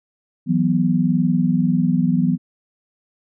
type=chord; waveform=sine; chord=E suspended second; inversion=none; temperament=equal; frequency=164.81 / 185 / 246.9 Hz; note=E3 / F#3 / B3; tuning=0 / 0 / 0 cents; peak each=-19 dBFS; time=0.46-2.38 s; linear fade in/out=50 ms; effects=none